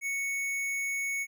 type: tone with hard clipping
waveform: sine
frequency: 2217 Hz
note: C#7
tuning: in tune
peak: -31 dBFS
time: 0.01-1.27 s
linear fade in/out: 50 ms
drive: 15 dB
effects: none